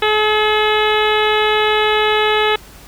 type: harmonic tone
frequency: 427.2 Hz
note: G#4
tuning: 49 cents sharp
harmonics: 1 / 2 / 3 / 4 / 5 / 6 / 7 / 8 / 9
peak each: -16 / -19 / -21 / -22 / -23 / -24 / -24 / -25 / -26 dBFS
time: 0.02-2.56 s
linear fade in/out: 5 ms
effects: added 50 Hz sine -41 dBFS peak until 2.87 s + pink hiss -41 dBFS RMS until 2.87 s